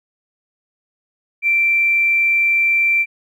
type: tone with tanh clipping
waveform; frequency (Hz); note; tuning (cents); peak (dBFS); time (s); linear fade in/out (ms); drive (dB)
triangle; 2349; D7; 0; -12; 1.42-3.06; 50; 2
effects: none